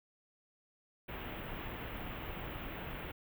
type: band-stop noise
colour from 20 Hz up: pink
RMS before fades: -43 dBFS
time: 1.08-3.12 s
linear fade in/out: 10 ms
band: 3200 to 15000 Hz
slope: 48 dB/octave
effects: none